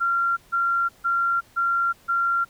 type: tone bursts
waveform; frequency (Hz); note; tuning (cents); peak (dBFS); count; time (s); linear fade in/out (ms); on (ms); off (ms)
sine; 1378; F6; -24; -19; 5; 0-2.45; 20; 370; 150
effects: pink hiss -55 dBFS RMS until 2.49 s